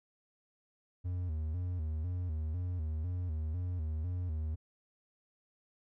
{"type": "tone with vibrato", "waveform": "triangle", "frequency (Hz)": 83.6, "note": "E2", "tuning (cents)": 25, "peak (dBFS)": -31, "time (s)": [1.04, 4.56], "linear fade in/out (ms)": 20, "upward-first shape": "square", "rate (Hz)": 2, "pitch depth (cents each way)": 120, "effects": []}